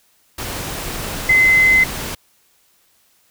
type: tone in noise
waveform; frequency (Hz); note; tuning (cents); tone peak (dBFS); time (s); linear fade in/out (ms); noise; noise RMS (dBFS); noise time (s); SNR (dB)
sine; 2051; C7; -35; -9; 1.29-1.84; 5; pink; -26; 0.38-2.15; +14
effects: white hiss -58 dBFS RMS until 3.3 s